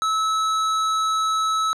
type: tone with tanh clipping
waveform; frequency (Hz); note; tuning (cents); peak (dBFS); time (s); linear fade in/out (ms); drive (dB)
sine; 1300; E6; -24; -21; 0.02-1.73; 0; 17
effects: low-pass 9000 Hz 12 dB/octave